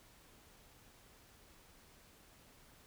silence, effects pink hiss -63 dBFS RMS until 2.86 s

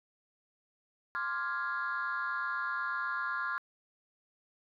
sine chord, D half-diminished seventh, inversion third, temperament equal, 1046.5 / 1174.7 / 1396.9 / 1661.2 Hz, C6 / D6 / F6 / Ab6, 0 / 0 / 0 / 0 cents, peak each -37 / -40 / -34 / -37 dBFS, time 1.15-3.58 s, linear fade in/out 0 ms, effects tanh soft clip ceiling -26 dBFS

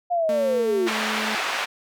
sine linear sweep, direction down, 717 to 337.5 Hz, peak -19 dBFS, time 0.1-0.89 s, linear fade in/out 20 ms
sawtooth tone with pitch glide, 225.9 to 216.7 Hz, A3 to A3, +46 to -26 cents, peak -25 dBFS, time 0.29-1.35 s, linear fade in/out 2 ms, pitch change -72 cents, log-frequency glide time 0.86-0.93 s
white band-pass noise, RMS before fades -26 dBFS, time 0.86-1.66 s, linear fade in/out 20 ms, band 630 to 2400 Hz, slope 12 dB/octave
effects none

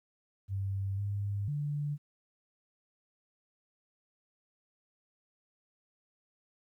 sine tone with pitch steps, 97.7 / 101 / 146.2 Hz, G2 / G#2 / D3, -5 / -48 / -7 cents, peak -31 dBFS, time 0.48-1.98 s, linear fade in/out 50 ms, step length 500 ms, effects 12-bit

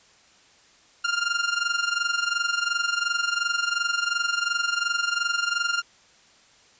sawtooth tone with amplitude modulation, 1399 Hz, F6, 3 cents sharp, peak -16 dBFS, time 1.04-5.82 s, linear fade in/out 10 ms, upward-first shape sine, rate 22.8 Hz, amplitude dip 75%, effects white hiss -56 dBFS RMS until 6.79 s + resampled to 16000 Hz

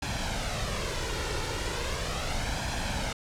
pink noise with flanger, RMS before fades -31 dBFS, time 0.02-3.13 s, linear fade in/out 5 ms, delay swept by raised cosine 1.2 to 2.2 ms, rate 0.37 Hz, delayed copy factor +0.55, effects low-pass 7000 Hz 12 dB/octave

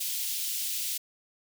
white high-pass noise, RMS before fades -32 dBFS, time 0-0.98 s, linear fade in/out 10 ms, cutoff 2700 Hz, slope 24 dB/octave, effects none

